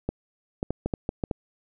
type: clicks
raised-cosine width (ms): 2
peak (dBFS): -13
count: 8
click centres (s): 0.09 / 0.629 / 0.706 / 0.86 / 0.938 / 1.091 / 1.238 / 1.312
effects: none